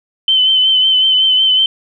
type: tone with vibrato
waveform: sine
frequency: 3062 Hz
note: G7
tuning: 41 cents flat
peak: -8 dBFS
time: 0.28-1.66 s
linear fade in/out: 2 ms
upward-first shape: triangle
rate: 5.4 Hz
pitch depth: 38 cents each way
effects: none